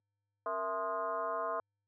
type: tone with frequency modulation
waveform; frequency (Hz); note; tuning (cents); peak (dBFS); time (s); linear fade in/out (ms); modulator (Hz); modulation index
sine; 854; G#5; +48; -32; 0.46-1.6; 2; 194; 2.2
effects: added 102 Hz sine -62 dBFS peak until 1.87 s + high-pass 400 Hz 12 dB/octave